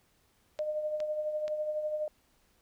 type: tone with tremolo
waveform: sine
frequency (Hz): 609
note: D#5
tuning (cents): -37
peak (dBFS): -28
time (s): 0.59-2.08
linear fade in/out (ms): 2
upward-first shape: triangle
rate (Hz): 12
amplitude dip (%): 55
type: clicks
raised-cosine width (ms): 0.2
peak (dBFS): -27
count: 3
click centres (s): 0.59 / 1.003 / 1.48
effects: pink hiss -69 dBFS RMS until 2.61 s